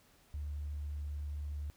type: tone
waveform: sine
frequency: 73.42 Hz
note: D2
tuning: in tune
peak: -36 dBFS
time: 0.34-1.7 s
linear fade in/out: 0 ms
effects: tanh soft clip ceiling -32 dBFS + pink hiss -66 dBFS RMS until 1.76 s